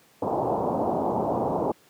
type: low-pass noise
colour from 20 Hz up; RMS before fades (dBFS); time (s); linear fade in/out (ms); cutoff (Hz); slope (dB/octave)
white; -25; 0.22-1.72; 5; 930; 48
effects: pink hiss -58 dBFS RMS until 1.89 s + high-pass 150 Hz 12 dB/octave